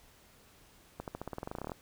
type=accelerating click train; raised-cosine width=1 ms; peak=-24 dBFS; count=17; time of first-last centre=1-1.718 s; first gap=78 ms; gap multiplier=0.92; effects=pink hiss -61 dBFS RMS until 1.81 s